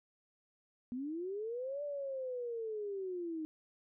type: linear two-way sweep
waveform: sine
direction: up then down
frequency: 237.7 to 587.3 to 307.8 Hz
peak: -37 dBFS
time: 0.92-3.45 s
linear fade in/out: 0 ms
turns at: 1.83 s
effects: none